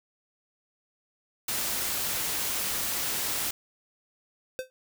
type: noise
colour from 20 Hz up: white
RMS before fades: -30 dBFS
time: 1.48-3.51 s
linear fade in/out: 5 ms
type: tone with exponential decay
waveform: square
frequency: 516 Hz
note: C5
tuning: 24 cents flat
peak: -27 dBFS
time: 4.59-4.7 s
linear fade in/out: 0 ms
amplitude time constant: 23 ms
effects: none